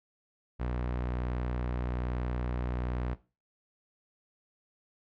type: tone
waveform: sawtooth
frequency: 61.2 Hz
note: B1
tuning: 15 cents flat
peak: -27 dBFS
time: 0.59-3.15 s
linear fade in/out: 20 ms
effects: noise-tail reverb RT60 0.3 s tail -17 dB re dry + low-pass 2000 Hz 12 dB/octave